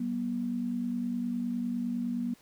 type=tone pair together; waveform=sine; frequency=190.9 / 240.7 Hz; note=G3 / B3; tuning=-46 / -44 cents; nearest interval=major third; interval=402 cents; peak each=-36 / -30 dBFS; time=0-2.34 s; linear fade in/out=5 ms; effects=pink hiss -60 dBFS RMS until 2.41 s + high-pass 60 Hz 12 dB/octave